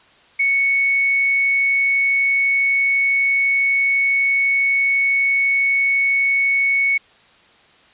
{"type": "tone with quantisation", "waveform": "sine", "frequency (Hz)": 2217, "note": "C#7", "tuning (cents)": 0, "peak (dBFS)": -14, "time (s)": [0.39, 6.98], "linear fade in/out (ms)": 10, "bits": 7, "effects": ["white hiss -51 dBFS RMS until 7.93 s", "resampled to 8000 Hz"]}